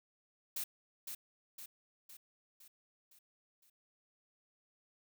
blue noise with echo, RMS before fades -39 dBFS, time 0.56-0.64 s, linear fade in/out 5 ms, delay 510 ms, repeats 6, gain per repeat -5 dB, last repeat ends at 3.7 s, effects none

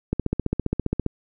click train, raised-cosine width 3 ms, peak -9 dBFS, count 15, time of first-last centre 0.13-1.063 s, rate 15 Hz, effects none

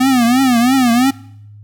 square tone with vibrato, 250 Hz, B3, 21 cents sharp, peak -10 dBFS, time 0-1.11 s, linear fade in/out 10 ms, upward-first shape triangle, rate 3 Hz, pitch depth 160 cents each way, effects noise-tail reverb RT60 0.7 s tail -21 dB re dry + added 104 Hz sine -35 dBFS peak until 1.63 s

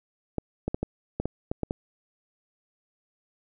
clicks, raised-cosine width 2 ms, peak -14 dBFS, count 9, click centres 0.383 / 0.68 / 0.745 / 0.83 / 1.2 / 1.256 / 1.515 / 1.633 / 1.709 s, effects none

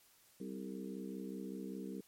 harmonic tone with a mistuned harmonic, 65.1 Hz, C2, 8 cents flat, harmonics 3 / 4 / 5 / 6 / 7, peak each -45 / -47 / -49 / -51 / -52 dBFS, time 0.4-2.01 s, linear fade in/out 5 ms, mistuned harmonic 6, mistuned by +39 cents, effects white hiss -67 dBFS RMS until 2.07 s + MP3 64 kbps

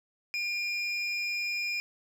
triangle tone pair together, 2400 / 5091 Hz, D7 / D#8, +37 / +39 cents, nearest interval octave + minor second, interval 1302 cents, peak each -29 / -35 dBFS, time 0.34-1.8 s, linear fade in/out 0 ms, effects none

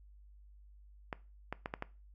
clicks, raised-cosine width 0.5 ms, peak -22 dBFS, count 5, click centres 1.128 / 1.526 / 1.659 / 1.739 / 1.824 s, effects noise-tail reverb RT60 0.3 s tail -19 dB re dry + added 50 Hz sine -55 dBFS peak until 2.14 s

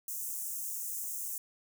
white high-pass noise, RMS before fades -38 dBFS, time 0.08-1.38 s, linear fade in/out 2 ms, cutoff 6300 Hz, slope 48 dB/octave, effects none

